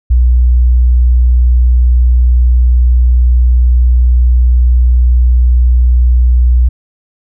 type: tone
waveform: sine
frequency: 61.1 Hz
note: B1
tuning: 18 cents flat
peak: -4 dBFS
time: 0.1-6.69 s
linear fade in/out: 10 ms
effects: none